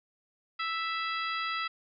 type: harmonic tone with a mistuned harmonic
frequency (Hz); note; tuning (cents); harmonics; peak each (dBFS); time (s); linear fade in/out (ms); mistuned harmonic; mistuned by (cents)
659.3; E5; 0; 2 / 3 / 4 / 5 / 6 / 7; -33 / -37 / -39 / -41 / -43 / -44; 0.59-1.68; 10; 7; +71
effects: none